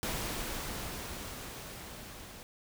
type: noise with level ramp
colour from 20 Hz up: pink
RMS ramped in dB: -35 to -49 dBFS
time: 0.03-2.43 s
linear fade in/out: 0 ms
effects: none